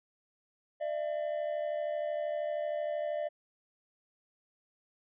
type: tone pair together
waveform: triangle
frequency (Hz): 599.1 / 672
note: D5 / E5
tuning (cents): +34 / +33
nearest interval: major second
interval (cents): 199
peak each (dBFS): -31 / -35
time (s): 0.8-3.29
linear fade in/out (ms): 20
effects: resampled to 8000 Hz